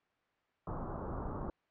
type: low-pass noise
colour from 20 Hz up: pink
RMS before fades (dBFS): -40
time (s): 0.67-1.5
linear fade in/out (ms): 2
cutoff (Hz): 1300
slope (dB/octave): 48
effects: white hiss -75 dBFS RMS until 1.7 s + low-pass 2000 Hz 12 dB/octave